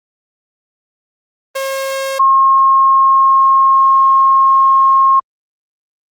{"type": "tone pair in turn", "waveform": ["sawtooth", "sine"], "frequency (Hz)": [539, 1075.7], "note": ["C#5", "C6"], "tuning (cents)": [-49, 48], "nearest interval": "octave", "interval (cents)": 1197, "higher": "second", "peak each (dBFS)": [-13, -6], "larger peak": "second", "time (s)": [[1.55, 2.19], [2.19, 5.2]], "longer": "second", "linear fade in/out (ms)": 10, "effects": ["Opus 24 kbps"]}